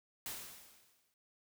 white noise with exponential decay, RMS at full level -41 dBFS, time 0.26-1.14 s, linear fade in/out 1 ms, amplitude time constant 190 ms, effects none

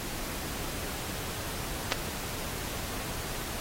clicks, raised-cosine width 0.2 ms, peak -7 / -13 dBFS, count 2, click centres 1.921 / 1.925 s, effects pink hiss -37 dBFS RMS until 3.6 s + AAC 48 kbps

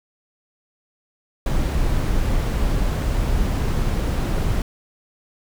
brown noise, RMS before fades -20 dBFS, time 1.46-4.62 s, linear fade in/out 2 ms, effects none

